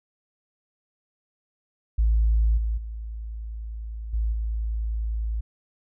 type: tone with level steps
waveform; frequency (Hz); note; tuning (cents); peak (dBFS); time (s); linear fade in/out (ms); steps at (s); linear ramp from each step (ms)
sine; 55; A1; 0; -16 / -22 / -31 / -21 / -24; 1.98-5.41; 10; 2.57 / 2.77 / 4.13 / 4.32; 10
effects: tanh soft clip ceiling -13 dBFS